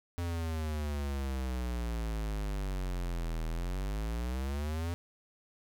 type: exponential two-way sweep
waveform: square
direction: down then up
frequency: 87.31 to 39.76 to 87.31 Hz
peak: -33 dBFS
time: 0.18-4.94 s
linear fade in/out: 0 ms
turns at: 3.46 s
effects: none